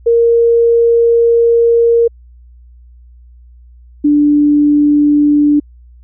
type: tone pair in turn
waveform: sine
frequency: 466.2 / 293.7 Hz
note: A#4 / D4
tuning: 0 / 0 cents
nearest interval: minor sixth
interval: 800 cents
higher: first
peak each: -6 dBFS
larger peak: neither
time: 0.06-2.08 / 4.04-5.6 s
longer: first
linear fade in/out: 10 ms
effects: added 60 Hz sine -37 dBFS peak until 6.03 s